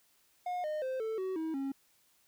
triangle tone with pitch steps, 719 / 611.6 / 520.3 / 442.6 / 376.5 / 320.3 / 272.5 Hz, F#5 / D#5 / C5 / A4 / F#4 / E4 / C#4, -50 / -30 / -10 / +10 / +30 / -50 / -29 cents, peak -31 dBFS, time 0.46-1.72 s, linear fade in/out 5 ms, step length 180 ms, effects white hiss -69 dBFS RMS until 2.27 s

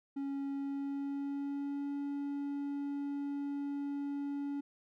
triangle tone with pitch glide, 277.2 to 283.4 Hz, C#4 to C#4, 0 to +38 cents, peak -33 dBFS, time 0.16-4.61 s, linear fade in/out 10 ms, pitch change +38 cents, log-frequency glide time 0.52-1.93 s, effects none

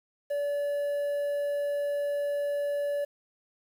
triangle tone with quantisation, 575 Hz, D5, 37 cents flat, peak -25 dBFS, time 0.3-3.05 s, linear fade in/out 10 ms, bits 9, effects none

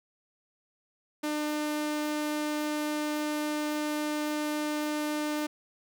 sawtooth tone, 300.6 Hz, D4, 40 cents sharp, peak -25 dBFS, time 1.23-5.47 s, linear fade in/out 10 ms, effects none

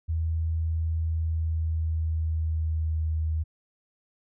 sine tone with pitch glide, 81 to 79.1 Hz, E2 to D#2, -30 to +29 cents, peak -24 dBFS, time 0.08-3.44 s, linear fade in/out 20 ms, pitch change -41 cents, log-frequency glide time 0.99-3.18 s, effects none

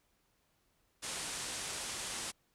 white low-pass noise, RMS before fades -41 dBFS, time 1.02-2.32 s, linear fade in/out 20 ms, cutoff 10000 Hz, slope 48 dB/octave, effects pink hiss -75 dBFS RMS until 2.54 s

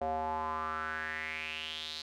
square tone with band-pass filter sweep, 78.7 Hz, D#2, 20 cents sharp, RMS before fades -37 dBFS, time 0.01-2.02 s, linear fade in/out 5 ms, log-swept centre 650 to 4200 Hz, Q 5.4, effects none

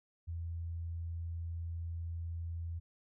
sine tone, 83.9 Hz, E2, 31 cents sharp, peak -37 dBFS, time 0.27-2.8 s, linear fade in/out 20 ms, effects none

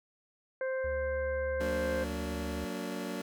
harmonic tone, 523.3 Hz, C5, in tune, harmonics 1 / 2 / 3 / 4, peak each -31 / -47 / -40 / -49 dBFS, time 0.61-2.04 s, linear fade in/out 2 ms
triangle tone, 73.42 Hz, D2, in tune, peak -36 dBFS, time 0.84-2.65 s, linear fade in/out 5 ms
25% pulse chord, Gb augmented, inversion none, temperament just, 185 / 231.2 / 289.1 Hz, Gb3 / Bb3 / D4, 0 / -14 / -27 cents, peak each -36 dBFS, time 1.6-3.22 s, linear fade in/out 5 ms
effects none

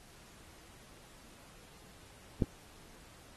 click, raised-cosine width 3 ms, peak -14 dBFS, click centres 2.422 s, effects pink hiss -58 dBFS RMS until 3.36 s + AAC 32 kbps

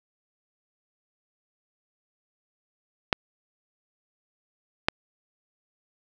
clicks, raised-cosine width 0.3 ms, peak -3 dBFS, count 2, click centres 3.128 / 4.885 s, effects none

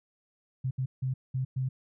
sine tone bursts at uneven times, 130.3 Hz, C3, 7 cents flat, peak -27 dBFS, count 5, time 0.64-0.71 / 0.78-0.86 / 1.02-1.14 / 1.34-1.45 / 1.56-1.69 s, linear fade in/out 10 ms, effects none

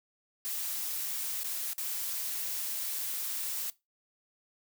blue noise with dropouts, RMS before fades -35 dBFS, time 0.45-3.7 s, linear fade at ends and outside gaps 0 ms, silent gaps 1.433-1.444 / 1.732-1.781 s, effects noise-tail reverb RT60 0.2 s tail -19 dB re dry

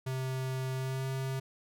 square tone with pitch glide, 130.81 to 132.94 Hz, C3 to C3, 0 to +28 cents, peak -33 dBFS, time 0.06-1.4 s, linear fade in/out 10 ms, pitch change +28 cents, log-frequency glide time 0.74-1.07 s, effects none

